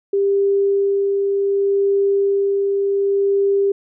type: tone with tremolo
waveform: sine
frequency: 397.2 Hz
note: G4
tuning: 23 cents sharp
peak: -13 dBFS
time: 0.13-3.72 s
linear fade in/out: 5 ms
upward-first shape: sine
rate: 0.67 Hz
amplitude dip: 25%
effects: none

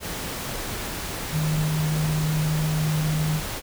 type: tone in noise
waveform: sine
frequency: 154.6 Hz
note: D#3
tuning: 11 cents flat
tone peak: -21 dBFS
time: 1.31-3.41 s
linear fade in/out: 50 ms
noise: pink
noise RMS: -31 dBFS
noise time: 0-3.62 s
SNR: +7 dB
effects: none

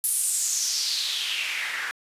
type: noise with band-pass filter sweep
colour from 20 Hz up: white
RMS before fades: -27 dBFS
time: 0.04-1.91 s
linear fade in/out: 0 ms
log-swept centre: 11000 to 1600 Hz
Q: 3.6
effects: resampled to 32000 Hz

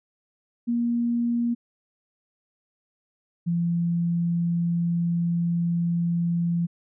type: tone pair in turn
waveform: sine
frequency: 236.8 / 170.76 Hz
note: A#3 / F3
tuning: +27 / -39 cents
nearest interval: tritone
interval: 566 cents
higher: first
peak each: -21 dBFS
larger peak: neither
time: 0.67-1.55 / 3.46-6.67 s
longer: second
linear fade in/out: 20 ms
effects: none

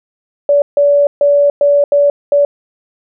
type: tone bursts at uneven times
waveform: sine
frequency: 574 Hz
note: D5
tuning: 40 cents flat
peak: -6 dBFS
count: 6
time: 0.49-0.62 / 0.77-1.07 / 1.21-1.5 / 1.61-1.84 / 1.92-2.1 / 2.32-2.45 s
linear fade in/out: 2 ms
effects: none

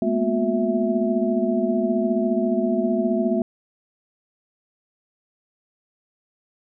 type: tone cluster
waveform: sine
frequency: 212 / 231.1 / 245.9 / 361.5 / 659 Hz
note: G#3 / A#3 / B3 / F#4 / E5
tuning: +36 / -15 / -7 / -40 / -1 cents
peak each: -25 dBFS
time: 0.02-3.42 s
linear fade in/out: 2 ms
effects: none

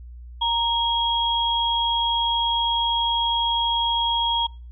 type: tone pair together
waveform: sine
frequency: 932.3 / 3288 Hz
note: A#5 / G#7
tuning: 0 / -18 cents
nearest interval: octave + minor seventh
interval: 2182 cents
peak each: -22 dBFS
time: 0.41-4.47 s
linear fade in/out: 10 ms
effects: noise-tail reverb RT60 0.4 s tail -26 dB re dry + added 60 Hz sine -37 dBFS peak until 4.71 s

